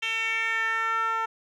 10% pulse tone with band-pass filter sweep, 449.9 Hz, A4, 39 cents sharp, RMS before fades -27 dBFS, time 0.02-1.26 s, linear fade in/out 10 ms, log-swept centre 2900 to 1100 Hz, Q 3.4, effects none

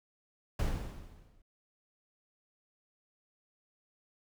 brown noise with exponential decay, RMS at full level -27 dBFS, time 0.59-1.42 s, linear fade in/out 5 ms, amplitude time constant 180 ms, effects none

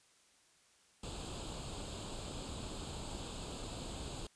pink noise with comb filter, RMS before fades -44 dBFS, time 1.03-4.27 s, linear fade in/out 5 ms, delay 0.26 ms, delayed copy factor +0.75, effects white hiss -68 dBFS RMS until 4.35 s + resampled to 22050 Hz

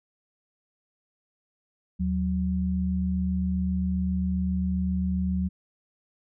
sine tone pair together, 77.45 / 185 Hz, D#2 / F#3, -7 / 0 cents, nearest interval octave + minor third, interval 1507 cents, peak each -28 / -25 dBFS, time 1.99-5.49 s, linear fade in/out 20 ms, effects none

